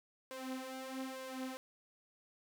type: tone with flanger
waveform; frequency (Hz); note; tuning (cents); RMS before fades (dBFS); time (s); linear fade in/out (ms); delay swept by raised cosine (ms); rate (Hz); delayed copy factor
sawtooth; 261.6; C4; 0; -44; 0.31-1.57; 0; 1.8 to 6.3; 1.1; +0.75
effects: none